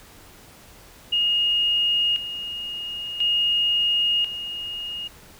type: tone with tremolo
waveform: sine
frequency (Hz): 2856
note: F7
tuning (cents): +38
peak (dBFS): -18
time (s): 1.12-5.08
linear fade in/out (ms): 10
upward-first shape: square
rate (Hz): 0.48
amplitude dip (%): 70
effects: pink hiss -48 dBFS RMS until 5.39 s